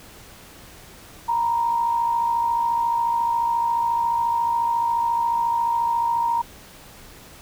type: tone pair together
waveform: sine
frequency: 933.6 / 987.8 Hz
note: A#5 / B5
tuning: +2 / 0 cents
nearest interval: minor second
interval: 98 cents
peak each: -19 / -29 dBFS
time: 1.28-6.42 s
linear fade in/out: 10 ms
effects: pink hiss -45 dBFS RMS until 7.41 s